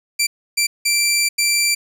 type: tone bursts at uneven times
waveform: 15% pulse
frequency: 2349 Hz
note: D7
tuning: in tune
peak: -8 dBFS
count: 4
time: 0.19-0.27 / 0.57-0.67 / 0.85-1.29 / 1.38-1.75 s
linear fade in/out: 10 ms
effects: none